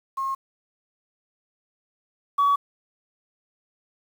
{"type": "tone pair in turn", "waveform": "sine", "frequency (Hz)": [1077, 1132.8], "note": ["C6", "C#6"], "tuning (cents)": [50, 37], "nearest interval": "minor second", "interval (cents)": 87, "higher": "second", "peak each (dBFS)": [-24, -15], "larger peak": "second", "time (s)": [[0.17, 0.35], [2.38, 2.56]], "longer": "neither", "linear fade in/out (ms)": 10, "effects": ["tanh soft clip ceiling -14 dBFS", "8-bit"]}